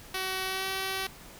5% pulse tone with pitch glide, 377.2 to 382.7 Hz, F#4 to G4, +33 to -42 cents, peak -19 dBFS, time 0.14-1.07 s, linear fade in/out 5 ms, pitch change +25 cents, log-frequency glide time 0.44-0.67 s, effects pink hiss -49 dBFS RMS until 1.39 s

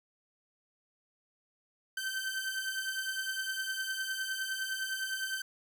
sawtooth beating tone pair, 1540 / 1549.8 Hz, G6 / G6, -31 / -20 cents, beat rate 9.8 Hz, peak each -35 / -32 dBFS, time 1.97-5.42 s, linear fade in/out 5 ms, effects none

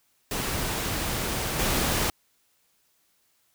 pink noise with level steps, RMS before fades -29 / -25 dBFS, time 0.31-2.1 s, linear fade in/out 2 ms, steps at 1.59 s, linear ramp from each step 5 ms, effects white hiss -68 dBFS RMS until 3.54 s

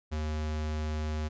square tone, 76.9 Hz, D#2, 20 cents flat, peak -31 dBFS, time 0.11-1.29 s, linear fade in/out 20 ms, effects resampled to 16000 Hz

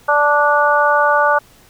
harmonic tone, 292.8 Hz, D4, 5 cents flat, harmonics 2 / 3 / 4 / 5, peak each -16 / -16 / -16 / -16 dBFS, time 0.08-1.39 s, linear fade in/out 10 ms, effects pink hiss -48 dBFS RMS until 1.69 s

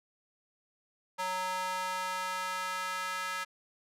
square tone with high-pass filter sweep, 185 Hz, F#3, in tune, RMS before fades -35 dBFS, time 1.18-3.45 s, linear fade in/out 20 ms, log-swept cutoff 880 to 1400 Hz, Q 2.3, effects low-pass 12000 Hz 12 dB/octave

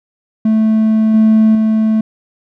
triangle tone with level steps, 219 Hz, A3, 8 cents flat, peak -6 / -3 / -7 dBFS, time 0.45-2.01 s, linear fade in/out 5 ms, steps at 1.14 / 1.55 s, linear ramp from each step 2 ms, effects tanh soft clip ceiling 0 dBFS

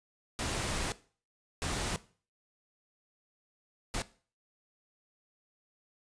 pink noise bursts at uneven times, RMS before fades -34 dBFS, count 3, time 0.39-0.92 / 1.62-1.96 / 3.94-4.02 s, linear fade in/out 0 ms, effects noise-tail reverb RT60 0.4 s tail -17 dB re dry + resampled to 22050 Hz

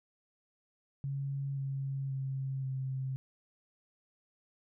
sine tone with pitch steps, 138.4 / 136.34 / 134.3 / 132.3 Hz, C#3 / C#3 / C3 / C3, -2 / -28 / +46 / +20 cents, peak -33 dBFS, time 1.04-3.16 s, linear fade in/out 0 ms, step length 530 ms, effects none

